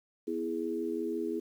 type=chord; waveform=sine; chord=E major; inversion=second; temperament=equal; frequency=246.9 / 329.6 / 415.3 Hz; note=B3 / E4 / G#4; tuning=0 / 0 / 0 cents; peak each=-38 / -34 / -35 dBFS; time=0.27-1.4 s; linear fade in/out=10 ms; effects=10-bit